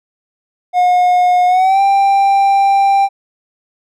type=tone with pitch glide; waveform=triangle; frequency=720 to 789.7 Hz; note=F#5 to G5; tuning=-47 to +13 cents; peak=-6 dBFS; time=0.73-3.09 s; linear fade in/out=50 ms; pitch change=+160 cents; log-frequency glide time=1.47-1.81 s; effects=none